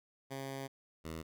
10% pulse tone pair in turn, 135.5 / 80.57 Hz, C#3 / E2, -39 / -39 cents, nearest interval major sixth, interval 900 cents, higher first, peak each -32 / -33 dBFS, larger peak first, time 0.3-0.68 / 1.04-1.23 s, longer first, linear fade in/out 20 ms, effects none

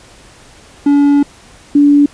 triangle / sine tone pair in turn, 285.7 / 288.2 Hz, D4 / D4, -48 / -33 cents, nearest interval unison, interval 15 cents, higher second, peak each -4 dBFS, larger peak neither, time 0.86-1.23 / 1.75-2.06 s, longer first, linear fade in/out 5 ms, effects pink hiss -41 dBFS RMS until 2.13 s + resampled to 22050 Hz

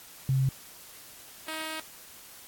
sine / 5% pulse tone pair in turn, 133.2 / 316 Hz, C3 / D#4, +31 / +27 cents, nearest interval octave + minor third, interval 1496 cents, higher second, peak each -22 dBFS, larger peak neither, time 0.29-0.49 / 1.48-1.8 s, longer second, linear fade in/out 2 ms, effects white hiss -49 dBFS RMS until 2.47 s + AAC 64 kbps

